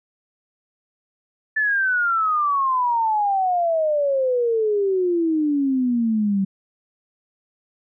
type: exponential sweep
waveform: sine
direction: down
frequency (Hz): 1760 to 190.8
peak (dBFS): -17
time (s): 1.56-6.45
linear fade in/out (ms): 10
effects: none